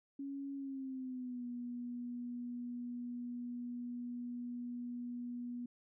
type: tone with pitch glide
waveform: sine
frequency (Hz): 277.2 to 242.7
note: C#4 to B3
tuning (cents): 0 to -30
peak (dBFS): -40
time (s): 0.19-5.66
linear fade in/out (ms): 5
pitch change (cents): -230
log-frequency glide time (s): 0.55-1.46
effects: none